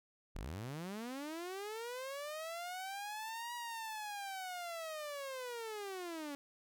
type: linear two-way sweep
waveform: sawtooth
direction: up then down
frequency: 33.5 to 965 to 278.1 Hz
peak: -38 dBFS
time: 0.35-6.35 s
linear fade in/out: 0 ms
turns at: 3.54 s
effects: none